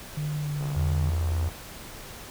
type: tone with pitch glide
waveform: sine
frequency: 150 to 145.39 Hz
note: D3 to D3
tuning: +37 to -17 cents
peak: -27 dBFS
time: 0.17-1.1 s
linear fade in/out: 5 ms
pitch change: -54 cents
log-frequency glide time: 0.34-0.6 s
type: click train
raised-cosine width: 1 ms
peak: -26 dBFS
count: 58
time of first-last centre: 0.61-1.49 s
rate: 64.8 Hz
type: tone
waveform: sine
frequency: 82.41 Hz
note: E2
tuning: in tune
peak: -23 dBFS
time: 0.76-1.49 s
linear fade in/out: 10 ms
effects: pink hiss -42 dBFS RMS until 2.3 s